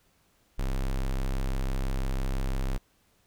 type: tone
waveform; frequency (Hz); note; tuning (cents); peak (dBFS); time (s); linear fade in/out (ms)
square; 33; C1; +16; -27; 0.58-2.78; 10
effects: pink hiss -67 dBFS RMS until 3.26 s